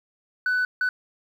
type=tone bursts at uneven times; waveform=sine; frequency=1495 Hz; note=F#6; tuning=17 cents sharp; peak=-18 dBFS; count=2; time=0.46-0.65 / 0.81-0.89 s; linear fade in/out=2 ms; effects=tanh soft clip ceiling -19 dBFS + 9-bit